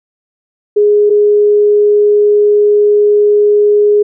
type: tone pair in turn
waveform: sine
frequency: 415.3 / 415.3 Hz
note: G#4 / G#4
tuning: 0 / 0 cents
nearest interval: unison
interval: 0 cents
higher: neither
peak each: -5 dBFS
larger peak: neither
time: 0.76-1.1 / 1.1-4.03 s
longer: second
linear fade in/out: 10 ms
effects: none